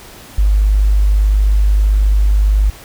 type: tone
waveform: sine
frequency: 50.8 Hz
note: G#1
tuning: 38 cents flat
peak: -8 dBFS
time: 0.38-2.7 s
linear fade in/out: 5 ms
effects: pink hiss -37 dBFS RMS until 2.84 s